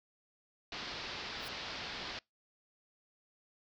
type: low-pass noise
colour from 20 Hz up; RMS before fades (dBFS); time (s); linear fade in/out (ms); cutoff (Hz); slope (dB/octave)
white; -43; 0.72-2.19; 2; 5000; 48
type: noise with exponential growth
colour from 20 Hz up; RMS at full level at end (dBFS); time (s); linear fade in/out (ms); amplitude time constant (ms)
blue; -48; 1.36-1.48; 0; 26
effects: noise-tail reverb RT60 0.2 s tail -26 dB re dry